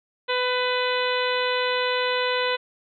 harmonic tone, 499.7 Hz, B4, 20 cents sharp, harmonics 1 / 2 / 3 / 4 / 5 / 6 / 7 / 8, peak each -25 / -28 / -30 / -31 / -32 / -33 / -33 / -34 dBFS, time 0.28-2.57 s, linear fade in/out 20 ms, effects none

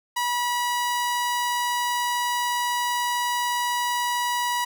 sawtooth tone, 971 Hz, B5, 30 cents flat, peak -19 dBFS, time 0.16-4.65 s, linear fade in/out 10 ms, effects none

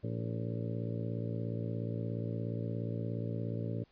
harmonic tone with a mistuned harmonic, 57 Hz, A#1, 38 cents flat, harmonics 2 / 3 / 4 / 5 / 6 / 7 / 8 / 9 / 10, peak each -36 / -41 / -44 / -45 / -50 / -47 / -46 / -52 / -48 dBFS, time 0.03-3.84 s, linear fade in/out 10 ms, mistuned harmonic 6, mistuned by -70 cents, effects pink hiss -69 dBFS RMS until 3.91 s + resampled to 11025 Hz

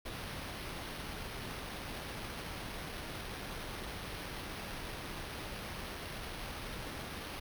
pink noise with sample-and-hold, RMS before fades -43 dBFS, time 0.05-7.4 s, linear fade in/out 10 ms, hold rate 7350 Hz, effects none

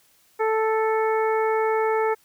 harmonic tone, 440 Hz, A4, in tune, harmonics 1 / 2 / 3 / 4 / 5, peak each -21 / -25 / -30 / -34 / -34 dBFS, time 0.39-2.15 s, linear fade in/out 20 ms, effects white hiss -60 dBFS RMS until 2.24 s

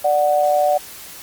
sine tone pair together, 588.3 / 740 Hz, D5 / F#5, +3 / 0 cents, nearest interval major third, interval 397 cents, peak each -16 dBFS, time 0.04-0.78 s, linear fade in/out 10 ms, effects white hiss -37 dBFS RMS until 1.22 s + Opus 32 kbps

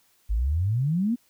sine exponential sweep, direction up, 49 to 250.7 Hz, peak -21 dBFS, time 0.29-1.16 s, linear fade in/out 20 ms, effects white hiss -64 dBFS RMS until 1.29 s

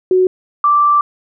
sine tone pair in turn, 370 / 1171.8 Hz, F#4 / D6, 0 / -4 cents, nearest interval octave + minor sixth, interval 1996 cents, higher second, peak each -8 dBFS, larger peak neither, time 0.11-0.27 / 0.64-1.01 s, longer second, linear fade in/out 2 ms, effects none

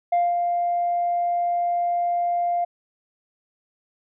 sine tone with ADSR envelope, 698.5 Hz, F5, in tune, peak -14 dBFS, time 0.12-2.65 s, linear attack 8 ms, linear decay 210 ms, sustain -5 dB, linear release 11 ms, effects tanh soft clip ceiling -15 dBFS

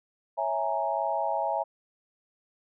sine chord, A# half-diminished seventh, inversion first, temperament equal, 554.4 / 659.3 / 830.6 / 932.3 Hz, C#5 / E5 / G#5 / A#5, 0 / 0 / 0 / 0 cents, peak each -34 / -30 / -30 / -32 dBFS, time 0.37-1.64 s, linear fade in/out 20 ms, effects none

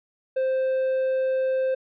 triangle tone, 523.3 Hz, C5, in tune, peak -19 dBFS, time 0.36-1.75 s, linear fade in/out 10 ms, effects resampled to 8000 Hz

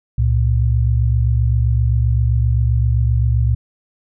sine tone pair together, 67.53 / 115.2 Hz, C#2 / A#2, -45 / -20 cents, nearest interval major sixth, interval 925 cents, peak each -15 dBFS, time 0.18-3.55 s, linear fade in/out 5 ms, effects none

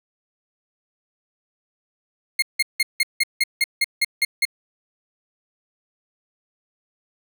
30% pulse tone bursts, 2140 Hz, C7, 38 cents sharp, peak -13 dBFS, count 11, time 2.39-4.453 s, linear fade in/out 5 ms, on 33 ms, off 170 ms, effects none

